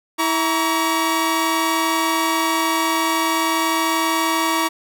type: tone cluster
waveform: sawtooth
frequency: 326.8 / 940 / 1134 Hz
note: E4 / A#5 / C#6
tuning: -15 / +14 / +39 cents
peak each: -18 dBFS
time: 0.18-4.69 s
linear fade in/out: 20 ms
effects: none